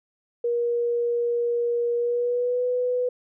sine tone with pitch glide, 475.3 to 496.3 Hz, A#4 to B4, +34 to +8 cents, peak -21 dBFS, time 0.44-3.09 s, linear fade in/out 5 ms, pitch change +74 cents, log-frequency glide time 1.96-2.64 s, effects none

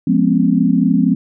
sine chord, C# dominant seventh, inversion first, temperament equal with one note detuned, 174.61 / 207.7 / 246.9 / 270.7 Hz, E#3 / G#3 / B3 / C#4, 0 / 0 / 0 / -41 cents, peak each -16 dBFS, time 0.07-1.15 s, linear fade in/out 5 ms, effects none

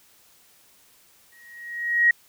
sine tone with exponential growth, 1892 Hz, A#6, 25 cents sharp, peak -12 dBFS, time 1.32-2.11 s, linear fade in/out 5 ms, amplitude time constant 170 ms, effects white hiss -57 dBFS RMS until 2.28 s

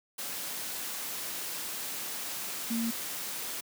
sine tone in noise, 230.1 Hz, A#3, 22 cents flat, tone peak -28 dBFS, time 2.7-2.91 s, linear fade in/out 10 ms, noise white, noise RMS -37 dBFS, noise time 0.18-3.61 s, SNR +6 dB, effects high-pass 150 Hz 12 dB/octave

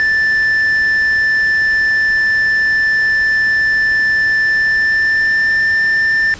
triangle tone with pitch glide, 1763 to 1783.5 Hz, A6 to A6, +3 to +23 cents, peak -9 dBFS, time 0-6.34 s, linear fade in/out 0 ms, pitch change +20 cents, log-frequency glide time 4.4-5.67 s, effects pink hiss -34 dBFS RMS until 6.39 s + resampled to 16000 Hz

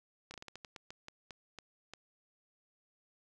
slowing click train, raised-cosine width 0.2 ms, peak -29 dBFS, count 13, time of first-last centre 0.31-1.936 s, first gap 30 ms, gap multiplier 1.25, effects none

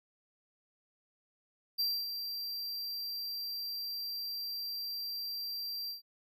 square tone with ADSR envelope, 4717 Hz, D8, 7 cents sharp, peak -29 dBFS, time 1.78-6.02 s, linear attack 18 ms, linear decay 260 ms, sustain -8 dB, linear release 130 ms, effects none

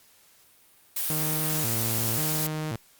blue noise, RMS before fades -28 dBFS, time 0.96-2.47 s, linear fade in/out 5 ms
sawtooth tone with vibrato, 132.6 Hz, C3, 23 cents sharp, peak -25 dBFS, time 1.1-2.76 s, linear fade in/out 0 ms, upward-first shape square, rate 0.93 Hz, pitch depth 270 cents each way
effects white hiss -58 dBFS RMS until 2.99 s + Opus 48 kbps

